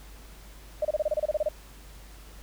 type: tone bursts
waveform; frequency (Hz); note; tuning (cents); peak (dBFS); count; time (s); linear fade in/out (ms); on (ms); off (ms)
sine; 609; D#5; -37; -22; 12; 0.82-1.488; 5; 30; 28
effects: added 50 Hz sine -46 dBFS peak until 2.42 s + pink hiss -52 dBFS RMS until 2.42 s